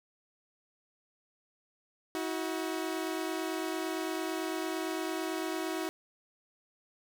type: tone pair together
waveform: sawtooth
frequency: 321.1 / 370 Hz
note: E4 / F#4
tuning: -45 / 0 cents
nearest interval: major second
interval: 245 cents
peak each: -31 / -32 dBFS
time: 2.15-5.89 s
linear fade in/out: 0 ms
effects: 10-bit